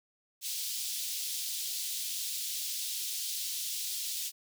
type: high-pass noise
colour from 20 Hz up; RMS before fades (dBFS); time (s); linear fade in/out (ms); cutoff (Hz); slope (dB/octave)
pink; -36; 0.41-4.32; 50; 3500; 24
effects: none